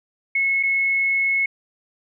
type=tone with dropouts; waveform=sine; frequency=2186 Hz; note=C#7; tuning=25 cents flat; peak=-17 dBFS; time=0.35-1.46 s; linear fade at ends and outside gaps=5 ms; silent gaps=0.629-0.633 s; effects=none